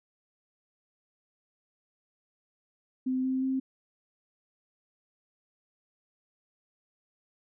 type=tone with pitch steps; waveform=sine; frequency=258.2 / 261 / 263.9 Hz; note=C4 / C4 / C4; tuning=-23 / -4 / +15 cents; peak=-26 dBFS; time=3.06-3.6 s; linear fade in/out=10 ms; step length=180 ms; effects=none

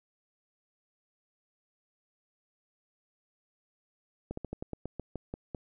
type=slowing click train; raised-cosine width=2 ms; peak=-23 dBFS; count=11; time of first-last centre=4.31-5.548 s; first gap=64 ms; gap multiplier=1.14; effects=none

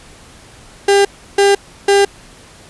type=tone bursts; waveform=35% pulse; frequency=399.6 Hz; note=G4; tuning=33 cents sharp; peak=-6 dBFS; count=3; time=0.88-2.05 s; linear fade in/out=5 ms; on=170 ms; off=330 ms; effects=pink hiss -41 dBFS RMS until 2.69 s + resampled to 24000 Hz

